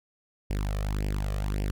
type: tone with flanger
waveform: sawtooth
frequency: 50.4 Hz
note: G1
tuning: 49 cents sharp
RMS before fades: -29 dBFS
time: 0.5-1.71 s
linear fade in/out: 5 ms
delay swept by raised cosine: 0.38 to 1.68 ms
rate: 1.8 Hz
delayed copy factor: +0.8
effects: none